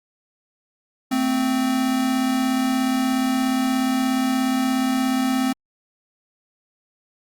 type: tone pair together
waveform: square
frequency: 223.1 / 260 Hz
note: A3 / C4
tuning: +24 / -11 cents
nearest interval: minor third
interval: 265 cents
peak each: -27 / -20 dBFS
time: 1.11-5.53 s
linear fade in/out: 10 ms
effects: Opus 48 kbps